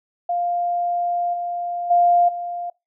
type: tone with level steps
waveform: sine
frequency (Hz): 700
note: F5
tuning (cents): +4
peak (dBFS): -19 / -23 / -12 / -25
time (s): 0.29-2.7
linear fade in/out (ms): 5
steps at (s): 1.33 / 1.9 / 2.28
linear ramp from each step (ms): 10
effects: noise-tail reverb RT60 0.2 s tail -23 dB re dry